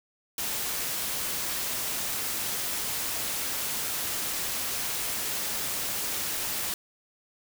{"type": "noise", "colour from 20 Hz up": "white", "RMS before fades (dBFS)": -31, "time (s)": [0.38, 6.74], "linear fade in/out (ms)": 2, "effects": []}